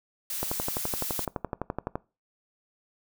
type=noise; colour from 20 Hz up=blue; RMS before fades=-33 dBFS; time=0.3-1.25 s; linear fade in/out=2 ms
type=click train; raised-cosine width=1 ms; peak=-15 dBFS; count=19; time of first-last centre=0.43-1.955 s; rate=11.8 Hz
effects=noise-tail reverb RT60 0.3 s tail -22 dB re dry